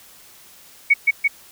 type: tone with echo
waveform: sine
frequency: 2232 Hz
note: C#7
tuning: 11 cents sharp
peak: -9 dBFS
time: 0.9-0.94 s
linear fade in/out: 10 ms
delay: 170 ms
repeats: 2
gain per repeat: -2 dB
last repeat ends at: 1.28 s
effects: white hiss -47 dBFS RMS until 1.51 s